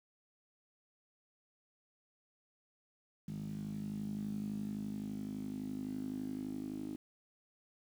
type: tone with band-pass filter sweep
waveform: 10% pulse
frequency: 51.8 Hz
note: G#1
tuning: 4 cents flat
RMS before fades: -41 dBFS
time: 3.28-6.96 s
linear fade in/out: 5 ms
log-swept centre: 180 to 290 Hz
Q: 6
effects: 10-bit